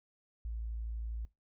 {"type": "tone", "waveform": "sine", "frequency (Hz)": 56.2, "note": "A1", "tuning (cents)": 37, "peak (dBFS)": -36, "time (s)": [0.45, 1.25], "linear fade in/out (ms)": 0, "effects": ["noise-tail reverb RT60 0.2 s tail -19 dB re dry"]}